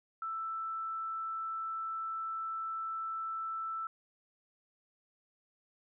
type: tone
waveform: sine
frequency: 1324 Hz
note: E6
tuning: 7 cents sharp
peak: -35 dBFS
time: 0.22-3.87 s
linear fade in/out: 2 ms
effects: none